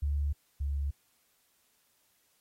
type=tone pair in turn; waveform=sine; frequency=72 / 70.56 Hz; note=D2 / C#2; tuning=-34 / +31 cents; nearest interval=unison; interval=35 cents; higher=first; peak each=-27 / -29 dBFS; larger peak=first; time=0.02-0.33 / 0.6-0.91 s; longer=neither; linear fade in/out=10 ms; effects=white hiss -71 dBFS RMS until 2.4 s + AAC 48 kbps